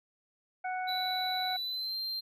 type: harmonic tone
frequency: 740 Hz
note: F#5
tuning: in tune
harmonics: 1 / 2 / 3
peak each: -33 / -40 / -43 dBFS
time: 0.64-1.57 s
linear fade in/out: 10 ms
type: tone with pitch glide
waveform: triangle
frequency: 3951 to 4162 Hz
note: B7 to C8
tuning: 0 to -10 cents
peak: -32 dBFS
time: 0.87-2.21 s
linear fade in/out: 20 ms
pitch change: +90 cents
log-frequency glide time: 1.58-1.96 s
effects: none